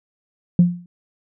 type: tone with exponential decay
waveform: sine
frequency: 175.5 Hz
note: F3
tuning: 9 cents sharp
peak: -5 dBFS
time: 0.59-0.86 s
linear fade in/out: 2 ms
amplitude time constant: 58 ms
effects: tanh soft clip ceiling -4 dBFS